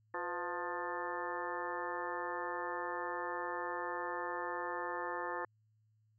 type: harmonic tone with a mistuned harmonic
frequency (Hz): 176.6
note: F3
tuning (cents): +20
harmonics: 2 / 3 / 4 / 5 / 6 / 7 / 8 / 9 / 10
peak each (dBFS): -45 / -44 / -49 / -43 / -44 / -46 / -52 / -54 / -44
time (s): 0.14-5.45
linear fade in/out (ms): 2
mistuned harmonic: 3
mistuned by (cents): -71
effects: added 108 Hz sine -69 dBFS peak until 6.18 s